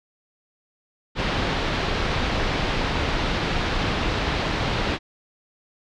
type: low-pass noise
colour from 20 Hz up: pink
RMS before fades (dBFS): -24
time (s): 1.15-4.99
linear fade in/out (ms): 50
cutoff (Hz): 4300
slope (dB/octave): 24
effects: none